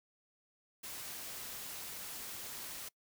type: noise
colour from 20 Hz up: white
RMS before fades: -45 dBFS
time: 0.83-2.89 s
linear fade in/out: 10 ms
effects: noise-tail reverb RT60 0.1 s tail -23 dB re dry